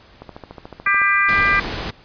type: click train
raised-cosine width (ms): 1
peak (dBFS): -20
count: 12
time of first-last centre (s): 0.22-1.017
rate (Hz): 13.8
type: harmonic tone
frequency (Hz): 397.8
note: G4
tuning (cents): +25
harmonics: 3 / 4 / 5 / 6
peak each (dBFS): -19 / -19 / -18 / -21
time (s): 0.86-1.6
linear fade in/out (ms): 5
type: noise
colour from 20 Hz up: pink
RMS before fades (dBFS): -26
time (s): 1.28-1.91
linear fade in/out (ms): 10
effects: pink hiss -48 dBFS RMS until 2.04 s + resampled to 11025 Hz